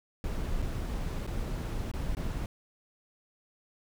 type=noise with dropouts; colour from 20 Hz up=brown; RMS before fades=-33 dBFS; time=0.24-2.46 s; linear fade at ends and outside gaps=1 ms; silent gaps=0.62-0.624 / 1.267-1.274 / 1.915-1.937 / 2.15-2.169 s; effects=none